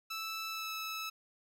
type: tone with pitch glide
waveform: 15% pulse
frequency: 1317 to 1304.9 Hz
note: E6 to E6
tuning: -2 to -18 cents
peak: -31 dBFS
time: 0.1-1.1 s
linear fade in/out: 10 ms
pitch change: -16 cents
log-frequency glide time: 0.5-0.72 s
effects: none